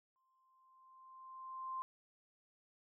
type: tone with exponential growth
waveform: sine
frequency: 1046.5 Hz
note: C6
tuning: in tune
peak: -38 dBFS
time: 0.16-1.82 s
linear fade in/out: 0 ms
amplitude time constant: 360 ms
effects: none